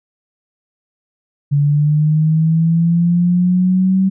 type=linear sweep; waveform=sine; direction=up; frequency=142.3 to 192 Hz; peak=-10 dBFS; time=1.51-4.1 s; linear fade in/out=20 ms; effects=none